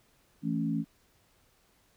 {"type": "chord", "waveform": "sine", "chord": "A major", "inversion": "second", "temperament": "equal", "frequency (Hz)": [164.81, 220, 277.2], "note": ["E3", "A3", "C#4"], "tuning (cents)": [0, 0, 0], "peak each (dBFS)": -32, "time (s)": [0.42, 0.85], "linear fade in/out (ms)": 50, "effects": ["pink hiss -67 dBFS RMS until 1.96 s"]}